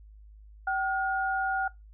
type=tone pair together; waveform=sine; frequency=768.9 / 1432 Hz; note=G5 / F6; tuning=-34 / +43 cents; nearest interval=major seventh; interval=1077 cents; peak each=-28 dBFS; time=0.67-1.68 s; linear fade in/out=5 ms; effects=noise-tail reverb RT60 0.2 s tail -23 dB re dry + added 52 Hz sine -48 dBFS peak until 1.93 s